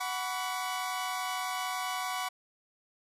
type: chord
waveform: sawtooth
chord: F# suspended fourth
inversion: none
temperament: equal with one note detuned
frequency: 740 / 987.8 / 1135.3 Hz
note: F#5 / B5 / C#6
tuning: 0 / 0 / +41 cents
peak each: -32 / -34 / -33 dBFS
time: 0-2.29 s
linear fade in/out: 10 ms
effects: resampled to 32000 Hz